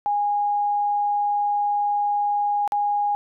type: tone with dropouts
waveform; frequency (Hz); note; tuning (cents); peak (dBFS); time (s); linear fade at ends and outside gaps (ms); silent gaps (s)
sine; 822; G#5; -18; -19; 0.06-3.15; 0; 2.677-2.721
effects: none